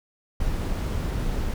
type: noise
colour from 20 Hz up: brown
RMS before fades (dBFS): -26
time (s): 0.4-1.54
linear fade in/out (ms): 5
effects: none